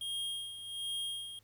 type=tone with tremolo; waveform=square; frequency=3240 Hz; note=G#7; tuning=43 cents flat; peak=-35 dBFS; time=0.01-1.39 s; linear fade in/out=2 ms; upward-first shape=sine; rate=1.3 Hz; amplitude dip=65%; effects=added 102 Hz sine -67 dBFS peak until 1.43 s + pink hiss -70 dBFS RMS until 1.43 s